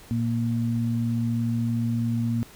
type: tone pair together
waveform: sine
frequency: 116.36 / 233.1 Hz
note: A#2 / A#3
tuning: -3 / 0 cents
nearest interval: octave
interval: 1203 cents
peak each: -25 dBFS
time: 0.11-2.43 s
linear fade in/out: 0 ms
effects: pink hiss -49 dBFS RMS until 2.55 s